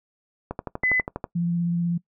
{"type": "click train", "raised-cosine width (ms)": 1, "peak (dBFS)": -15, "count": 10, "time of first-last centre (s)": [0.51, 1.242], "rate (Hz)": 12.3}
{"type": "tone", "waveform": "sine", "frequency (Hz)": 2013, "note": "B6", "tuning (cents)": 33, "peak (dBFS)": -19, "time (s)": [0.83, 1.01], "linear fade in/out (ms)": 10}
{"type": "tone with vibrato", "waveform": "sine", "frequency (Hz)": 171.8, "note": "F3", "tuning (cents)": -28, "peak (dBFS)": -21, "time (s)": [1.35, 1.98], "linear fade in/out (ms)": 10, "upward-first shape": "sine", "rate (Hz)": 16, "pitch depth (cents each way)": 13}
{"effects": ["noise-tail reverb RT60 0.1 s tail -21 dB re dry"]}